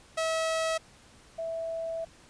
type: tone pair in turn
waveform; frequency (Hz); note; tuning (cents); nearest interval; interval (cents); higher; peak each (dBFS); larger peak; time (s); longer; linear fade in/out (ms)
sawtooth / sine; 646 / 657.3; E5 / E5; -35 / -5; unison; 30; second; -23 / -31; first; 0.17-0.78 / 1.38-2.05; second; 10
effects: pink hiss -56 dBFS RMS until 2.29 s + resampled to 22050 Hz